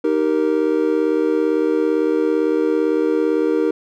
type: chord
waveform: triangle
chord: Eb major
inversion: none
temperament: just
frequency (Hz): 311.1 / 388.9 / 466.7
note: Eb4 / G4 / Bb4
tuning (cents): 0 / -14 / +2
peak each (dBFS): -17 / -19 / -17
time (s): 0.04-3.71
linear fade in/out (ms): 5
effects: none